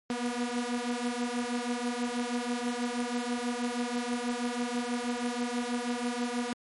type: beating tone pair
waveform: sawtooth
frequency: 239.2 / 245.4 Hz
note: A#3 / B3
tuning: +45 / -11 cents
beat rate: 6.2 Hz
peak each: -29 dBFS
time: 0.1-6.53 s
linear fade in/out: 2 ms
effects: MP3 48 kbps